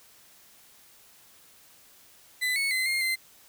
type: tone with pitch steps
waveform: 35% pulse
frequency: 2007 / 2206 / 2049 / 2126 / 2072 Hz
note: B6 / C#7 / C7 / C7 / C7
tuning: +27 / -9 / -37 / +27 / -17 cents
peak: -23 dBFS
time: 2.41-3.16 s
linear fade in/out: 20 ms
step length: 150 ms
effects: white hiss -56 dBFS RMS until 3.48 s